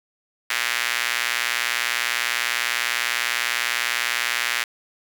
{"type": "tone with high-pass filter", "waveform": "sawtooth", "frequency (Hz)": 120, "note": "B2", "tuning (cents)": -49, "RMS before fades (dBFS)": -24, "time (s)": [0.5, 4.64], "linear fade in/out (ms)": 5, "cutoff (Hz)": 1900, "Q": 1.7, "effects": []}